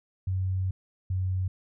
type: tone pair in turn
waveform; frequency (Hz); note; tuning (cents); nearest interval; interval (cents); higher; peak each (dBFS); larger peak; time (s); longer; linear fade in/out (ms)
sine; 93.8 / 93.1; F#2 / F#2; +24 / +11; unison; 13; first; -25 / -25; neither; 0.27-0.71 / 1.1-1.48; first; 5
effects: none